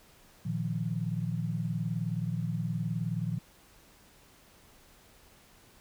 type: chord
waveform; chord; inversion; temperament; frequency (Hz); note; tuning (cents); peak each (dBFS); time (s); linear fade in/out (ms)
sine; Bb suspended fourth; none; equal; 116.54 / 155.56 / 174.61; Bb2 / Eb3 / F3; 0 / 0 / 0; -34; 0.45-3.39; 10
effects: pink hiss -59 dBFS RMS until 5.8 s